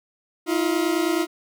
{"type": "tone pair together", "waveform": "40% pulse", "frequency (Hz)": [319.7, 349.2], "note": ["D#4", "F4"], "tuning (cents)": [47, 0], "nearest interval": "major second", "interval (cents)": 153, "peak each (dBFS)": -22, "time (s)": [0.46, 1.27], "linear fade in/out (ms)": 50, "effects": []}